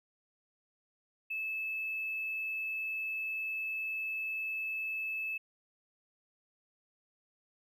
triangle tone with hard clipping, 2611 Hz, E7, 17 cents flat, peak -34 dBFS, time 1.3-5.38 s, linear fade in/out 10 ms, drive 3 dB, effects none

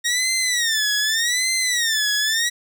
15% pulse tone with vibrato, 1865 Hz, A#6, in tune, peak -12 dBFS, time 0.04-2.5 s, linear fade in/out 20 ms, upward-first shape sine, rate 0.84 Hz, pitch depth 180 cents each way, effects none

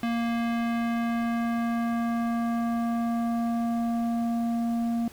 square tone with low-pass filter sweep, 233.1 Hz, A#3, in tune, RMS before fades -27 dBFS, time 0.03-5.08 s, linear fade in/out 2 ms, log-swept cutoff 2900 to 530 Hz, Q 1.1, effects pink hiss -50 dBFS RMS until 5.12 s

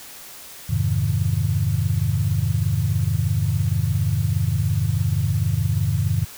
sine chord, F minor seventh, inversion none, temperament equal with one note detuned, 87.31 / 104.43 / 130.81 / 155.56 Hz, F2 / Ab2 / C3 / Eb3, 0 / +10 / 0 / 0 cents, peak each -24 / -21 / -24 / -25 dBFS, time 0.69-6.25 s, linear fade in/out 10 ms, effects tanh soft clip ceiling -7 dBFS + white hiss -40 dBFS RMS until 6.37 s

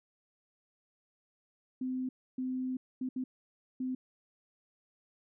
sine tone bursts at uneven times, 256.9 Hz, C4, 32 cents flat, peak -32 dBFS, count 5, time 1.81-2.09 / 2.38-2.77 / 3.01-3.09 / 3.16-3.24 / 3.8-3.95 s, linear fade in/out 5 ms, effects none

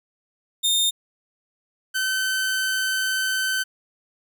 sawtooth tone pair in turn, 3644 / 1532.1 Hz, A#7 / G6, -40 / -40 cents, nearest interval octave + minor third, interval 1500 cents, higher first, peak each -15 / -18 dBFS, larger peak first, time 0.63-0.91 / 1.94-3.64 s, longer second, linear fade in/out 20 ms, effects none

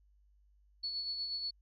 sine tone with tremolo, 4414 Hz, C#8, 8 cents flat, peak -34 dBFS, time 0.83-1.51 s, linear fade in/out 10 ms, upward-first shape sine, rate 8.3 Hz, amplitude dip 40%, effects added 50 Hz sine -64 dBFS peak until 1.61 s

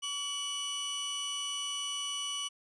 sawtooth tone pair together, 1136.6 / 2960 Hz, C#6 / F#7, +43 / 0 cents, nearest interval octave + perfect fourth, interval 1657 cents, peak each -39 / -31 dBFS, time 0.02-2.49 s, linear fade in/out 20 ms, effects resampled to 24000 Hz

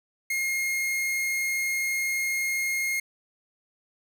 45% pulse tone, 2141 Hz, C7, 39 cents sharp, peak -25 dBFS, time 0.3-3 s, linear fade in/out 5 ms, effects 11-bit

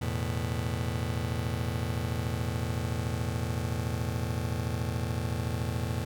35% pulse chord, E suspended fourth, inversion none, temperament just, 82.41 / 109.88 / 123.61 Hz, E2 / A2 / B2, 0 / -2 / +2 cents, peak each -32 dBFS, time 0.01-6.05 s, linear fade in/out 10 ms, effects none

